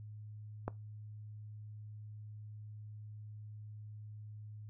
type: click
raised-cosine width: 1 ms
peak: -22 dBFS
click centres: 0.68 s
effects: noise-tail reverb RT60 0.2 s tail -20 dB re dry + added 106 Hz sine -46 dBFS peak until 4.69 s